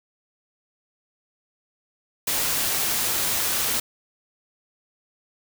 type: noise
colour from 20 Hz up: white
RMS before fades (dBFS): -24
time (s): 2.27-3.8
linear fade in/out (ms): 5
effects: none